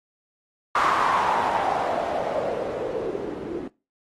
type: noise with low-pass filter sweep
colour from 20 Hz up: blue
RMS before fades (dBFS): -25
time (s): 0.75-3.68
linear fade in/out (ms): 5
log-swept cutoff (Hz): 1200 to 330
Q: 4.5
effects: noise-tail reverb RT60 0.3 s tail -22 dB re dry + AAC 32 kbps